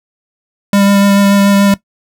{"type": "tone with vibrato", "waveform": "square", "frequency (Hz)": 199.7, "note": "G3", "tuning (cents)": 32, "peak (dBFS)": -7, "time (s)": [0.73, 1.74], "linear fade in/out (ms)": 2, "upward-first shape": "sine", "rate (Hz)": 6.9, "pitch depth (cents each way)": 13, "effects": ["noise-tail reverb RT60 0.1 s tail -17 dB re dry"]}